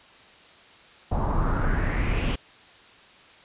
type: noise with low-pass filter sweep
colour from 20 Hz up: brown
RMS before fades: -24 dBFS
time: 1.11-2.36 s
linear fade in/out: 10 ms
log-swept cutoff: 860 to 3100 Hz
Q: 3.8
effects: white hiss -51 dBFS RMS until 3.44 s + resampled to 8000 Hz